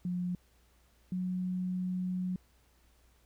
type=tone pair in turn; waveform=sine; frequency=178.6 / 182.88 Hz; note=F3 / F#3; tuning=+39 / -20 cents; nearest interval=unison; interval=41 cents; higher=second; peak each=-31 / -31 dBFS; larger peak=neither; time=0.05-0.35 / 1.12-2.36 s; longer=second; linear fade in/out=2 ms; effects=added 60 Hz sine -65 dBFS peak until 3.25 s + pink hiss -69 dBFS RMS until 3.25 s